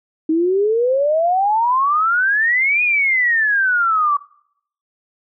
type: exponential two-way sweep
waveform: sine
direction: up then down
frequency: 311.1 to 2489 to 1135 Hz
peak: -13 dBFS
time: 0.29-4.17 s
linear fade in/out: 5 ms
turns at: 2.83 s
effects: noise-tail reverb RT60 0.7 s tail -23 dB re dry